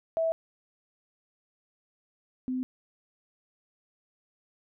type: tone pair in turn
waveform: sine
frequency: 653 / 255.7 Hz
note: E5 / C4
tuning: -17 / -40 cents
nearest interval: octave + major third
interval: 1623 cents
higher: first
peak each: -24 / -28 dBFS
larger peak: first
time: 0.17-0.32 / 2.48-2.63 s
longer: neither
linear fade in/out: 0 ms
effects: none